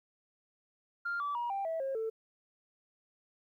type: tone with pitch steps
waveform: sine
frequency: 1396.9 / 1154.5 / 954.1 / 788.5 / 651.7 / 538.6 / 445.1 Hz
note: F6 / D6 / A#5 / G5 / E5 / C#5 / A4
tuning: 0 / -30 / +40 / +10 / -20 / -50 / +20 cents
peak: -31 dBFS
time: 1.05-2.1 s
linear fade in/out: 10 ms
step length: 150 ms
effects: tanh soft clip ceiling -29 dBFS + 12-bit